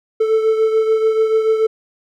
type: beating tone pair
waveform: triangle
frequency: 440 / 446.9 Hz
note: A4 / A4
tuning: 0 / +27 cents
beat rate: 6.9 Hz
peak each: -11 / -19 dBFS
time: 0.2-1.67 s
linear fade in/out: 10 ms
effects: none